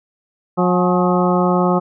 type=harmonic tone with a mistuned harmonic; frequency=180.2 Hz; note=F#3; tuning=45 cents flat; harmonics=1 / 2 / 3 / 4 / 5 / 6 / 7; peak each=-16 / -19 / -21 / -22 / -23 / -24 / -24 dBFS; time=0.57-1.8 s; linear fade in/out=20 ms; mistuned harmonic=5; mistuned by=-80 cents; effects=none